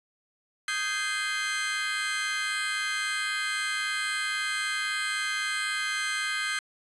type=chord; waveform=30% pulse; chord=Ab major seventh; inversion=second; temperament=just; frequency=1245.9 / 1557.4 / 1661.2 / 2077 Hz; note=Eb6 / G6 / Ab6 / C7; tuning=+2 / -12 / 0 / -13 cents; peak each=-33 / -29 / -34 / -29 dBFS; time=0.68-6.59 s; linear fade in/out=2 ms; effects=resampled to 24000 Hz